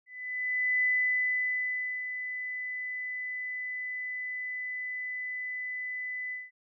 sine tone with ADSR envelope, 2002 Hz, B6, 23 cents sharp, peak -23 dBFS, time 0.06-6.51 s, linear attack 770 ms, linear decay 1200 ms, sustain -10 dB, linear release 190 ms, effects none

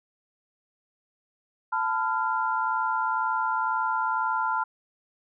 sine tone cluster, 884 / 1006 / 1387 Hz, A5 / B5 / F6, +8 / +32 / -12 cents, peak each -28 dBFS, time 1.72-4.64 s, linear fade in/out 10 ms, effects none

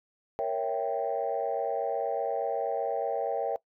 sine chord, A# diminished seventh, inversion none, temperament equal, 466.2 / 554.4 / 659.3 / 784 Hz, A#4 / C#5 / E5 / G5, 0 / 0 / 0 / 0 cents, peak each -32 dBFS, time 0.39-3.56 s, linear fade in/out 0 ms, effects noise-tail reverb RT60 0.1 s tail -21 dB re dry + tanh soft clip ceiling -19 dBFS

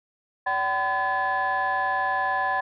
sine tone cluster, 575 / 765 / 1014 / 1717 Hz, D5 / G5 / B5 / A6, -37 / -42 / +45 / -43 cents, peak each -34 / -25 / -26 / -26 dBFS, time 0.46-2.61 s, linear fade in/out 10 ms, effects tanh soft clip ceiling -16 dBFS

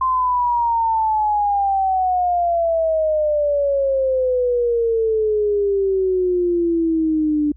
sine exponential sweep, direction down, 1047 to 293.7 Hz, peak -15 dBFS, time 0.01-7.52 s, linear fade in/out 5 ms, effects added 59 Hz sine -40 dBFS peak until 7.56 s

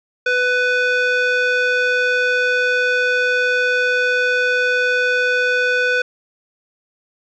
square tone with band-pass filter, 497.7 Hz, B4, 13 cents sharp, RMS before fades -17 dBFS, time 0.26-6.02 s, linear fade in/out 5 ms, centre 1700 Hz, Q 1.5, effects resampled to 16000 Hz + 8-bit

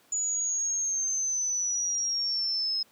sine linear sweep, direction down, 6920 to 5130 Hz, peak -26 dBFS, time 0.12-2.83 s, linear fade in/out 5 ms, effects pink hiss -61 dBFS RMS until 2.91 s + high-pass 200 Hz 12 dB/octave

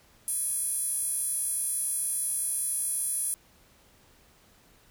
sawtooth tone with high-pass filter, 830.6 Hz, G#5, in tune, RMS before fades -30 dBFS, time 0.28-3.34 s, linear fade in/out 0 ms, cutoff 10000 Hz, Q 9.3, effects pink hiss -60 dBFS RMS until 4.9 s

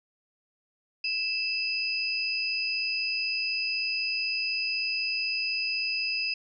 sine tone pair together, 2637 / 4978 Hz, E7 / D#8, 0 / 0 cents, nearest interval major seventh, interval 1100 cents, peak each -29 / -30 dBFS, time 1.04-6.34 s, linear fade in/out 5 ms, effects none

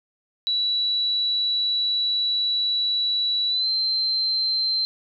sine tone with pitch glide, 3932 to 4118 Hz, B7 to C8, -8 to -28 cents, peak -20 dBFS, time 0.47-4.85 s, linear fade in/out 0 ms, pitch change +80 cents, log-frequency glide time 3.49-3.68 s, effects none

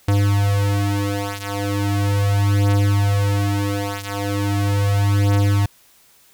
square beating tone pair, 100.6 / 100.98 Hz, G2 / G#2, +45 / -48 cents, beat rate 0.38 Hz, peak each -19 / -21 dBFS, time 0.08-5.66 s, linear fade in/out 5 ms, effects white hiss -53 dBFS RMS until 6.33 s

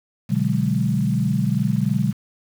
sine chord, G# half-diminished seventh, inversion first, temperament equal, 123.47 / 146.83 / 185 / 207.7 Hz, B2 / D3 / F#3 / G#3, 0 / 0 / 0 / 0 cents, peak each -23 dBFS, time 0.29-2.13 s, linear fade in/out 20 ms, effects 7-bit

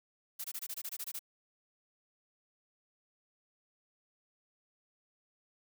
blue noise bursts, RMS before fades -40 dBFS, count 11, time 0.39-1.193 s, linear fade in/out 10 ms, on 53 ms, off 22 ms, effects none

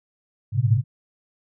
sine tone cluster, 104.8 / 109.8 / 119.1 / 134.1 Hz, G#2 / A2 / A#2 / C3, +16 / -3 / +38 / +43 cents, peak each -22 dBFS, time 0.52-0.84 s, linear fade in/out 50 ms, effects none

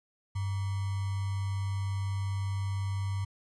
sine tone with sample-and-hold, 97.8 Hz, G2, 4 cents flat, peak -29 dBFS, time 0.35-3.25 s, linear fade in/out 10 ms, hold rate 1050 Hz, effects resampled to 24000 Hz

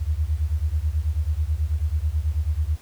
sine beating tone pair, 72.5 / 81.7 Hz, D2 / E2, -22 / -15 cents, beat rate 9.2 Hz, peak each -23 / -24 dBFS, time 0-2.77 s, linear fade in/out 20 ms, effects pink hiss -51 dBFS RMS until 2.81 s

